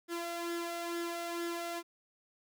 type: tone with flanger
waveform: sawtooth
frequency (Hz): 341.3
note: F4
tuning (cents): -40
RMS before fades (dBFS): -38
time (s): 0.08-1.83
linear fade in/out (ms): 50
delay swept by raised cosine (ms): 0.57 to 1.55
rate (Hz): 2.2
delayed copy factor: +0.55
effects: none